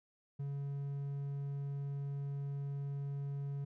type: tone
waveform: triangle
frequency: 140.5 Hz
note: C#3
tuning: 24 cents sharp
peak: -35 dBFS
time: 0.39-3.65 s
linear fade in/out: 10 ms
effects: none